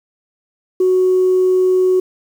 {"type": "tone", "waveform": "sine", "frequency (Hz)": 370, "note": "F#4", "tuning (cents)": 0, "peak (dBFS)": -9, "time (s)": [0.8, 2], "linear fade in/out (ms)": 5, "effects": ["tanh soft clip ceiling -6 dBFS", "7-bit"]}